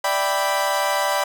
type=chord; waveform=30% pulse; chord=E minor seventh; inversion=third; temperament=equal; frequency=587.3 / 659.3 / 784 / 987.8 Hz; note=D5 / E5 / G5 / B5; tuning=0 / 0 / 0 / 0 cents; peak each=-21 / -27 / -22 / -21 dBFS; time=0.04-1.24 s; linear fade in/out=5 ms; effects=none